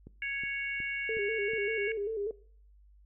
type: click train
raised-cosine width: 3 ms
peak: -34 dBFS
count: 5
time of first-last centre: 0.07-1.535 s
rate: 2.73 Hz
type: harmonic tone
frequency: 554.4 Hz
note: C#5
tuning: in tune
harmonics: 3 / 4 / 5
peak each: -38 / -34 / -41 dBFS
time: 0.22-1.92 s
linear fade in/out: 2 ms
type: tone with vibrato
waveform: sine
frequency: 425 Hz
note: G#4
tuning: 40 cents sharp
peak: -31 dBFS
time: 1.09-2.31 s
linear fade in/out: 2 ms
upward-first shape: square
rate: 5.1 Hz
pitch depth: 82 cents each way
effects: noise-tail reverb RT60 0.5 s tail -19 dB re dry + added 50 Hz sine -56 dBFS peak until 3.05 s